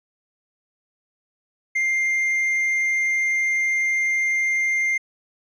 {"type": "tone", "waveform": "triangle", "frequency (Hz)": 2104, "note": "C7", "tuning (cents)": 9, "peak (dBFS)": -17, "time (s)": [1.75, 4.98], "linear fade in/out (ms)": 10, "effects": ["resampled to 22050 Hz"]}